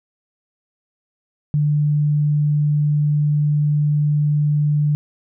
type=tone; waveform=sine; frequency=148.3 Hz; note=D3; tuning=17 cents sharp; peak=-14 dBFS; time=1.54-4.95 s; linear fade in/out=0 ms; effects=none